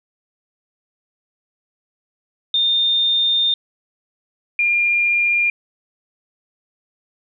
sine tone pair in turn, 3630 / 2405 Hz, A#7 / D7, -47 / +41 cents, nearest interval perfect fifth, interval 712 cents, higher first, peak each -14 dBFS, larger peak neither, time 2.54-3.54 / 4.59-5.5 s, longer first, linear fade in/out 2 ms, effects none

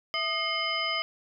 sine tone cluster, 656 / 1231 / 2132 / 3045 / 5010 Hz, E5 / D#6 / C7 / F#7 / D#8, -9 / -19 / +32 / +49 / +11 cents, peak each -37 / -33 / -31 / -32 / -35 dBFS, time 0.14-1.02 s, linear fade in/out 0 ms, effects none

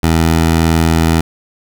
15% pulse tone, 81.7 Hz, E2, 15 cents flat, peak -3 dBFS, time 0.03-1.21 s, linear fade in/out 5 ms, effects none

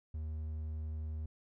triangle tone, 77.78 Hz, D#2, in tune, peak -35 dBFS, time 0.14-1.26 s, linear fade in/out 5 ms, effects none

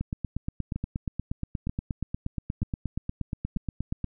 two click trains, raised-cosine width 5 ms, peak -17 / -18 dBFS, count 35 / 4, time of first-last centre 0.01-4.043 / 0.76-3.564 s, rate 8.43 / 1.07 Hz, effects none

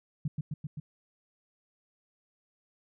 sine tone with echo, 150 Hz, D3, 37 cents sharp, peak -27 dBFS, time 0.25-0.28 s, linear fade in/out 5 ms, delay 130 ms, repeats 4, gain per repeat -2 dB, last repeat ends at 0.8 s, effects none

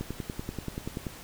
click train, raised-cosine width 3 ms, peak -20 dBFS, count 12, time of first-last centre 0.01-1.068 s, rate 10.4 Hz, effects pink hiss -46 dBFS RMS until 1.23 s

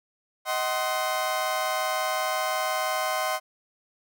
30% pulse chord, C diminished, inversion first, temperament just, 627.9 / 753.5 / 1046.5 Hz, Eb5 / Gb5 / C6, +16 / +31 / 0 cents, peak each -27 dBFS, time 0.45-3.4 s, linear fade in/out 50 ms, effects none

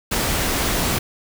pink noise, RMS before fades -21 dBFS, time 0.11-0.99 s, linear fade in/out 10 ms, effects none

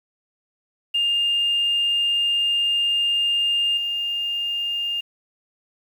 sine tone with level steps, 2812 Hz, F7, 11 cents sharp, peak -17 / -22 dBFS, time 0.94-5.01 s, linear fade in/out 10 ms, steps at 3.77 s, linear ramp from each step 5 ms, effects tanh soft clip ceiling -13 dBFS + 8-bit

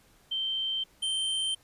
sine / square tone pair in turn, 3122 / 3122 Hz, G7 / G7, -8 / -8 cents, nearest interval unison, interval 0 cents, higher neither, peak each -28 dBFS, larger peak neither, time 0.31-0.84 / 1.02-1.55 s, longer neither, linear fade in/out 10 ms, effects pink hiss -62 dBFS RMS until 1.63 s + resampled to 32000 Hz

